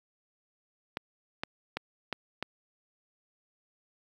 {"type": "clicks", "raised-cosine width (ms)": 0.3, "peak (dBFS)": -16, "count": 5, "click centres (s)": [0.971, 1.435, 1.77, 2.127, 2.426], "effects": ["high-pass 100 Hz 12 dB/octave", "9-bit"]}